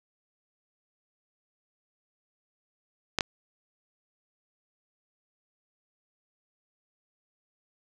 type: clicks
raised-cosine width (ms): 0.2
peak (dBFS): -7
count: 2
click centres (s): 3.187 / 3.208
effects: none